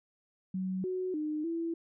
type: tone with pitch steps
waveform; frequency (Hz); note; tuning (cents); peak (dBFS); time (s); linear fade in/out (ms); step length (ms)
sine; 187.3 / 369.6 / 304.8 / 332.7; F#3 / F#4 / D#4 / E4; +21 / -2 / -36 / +16; -31; 0.54-1.74; 5; 300
effects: none